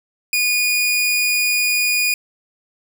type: tone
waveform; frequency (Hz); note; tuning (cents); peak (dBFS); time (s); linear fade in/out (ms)
sawtooth; 2453; D#7; -25; -12; 0.33-2.14; 2
effects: none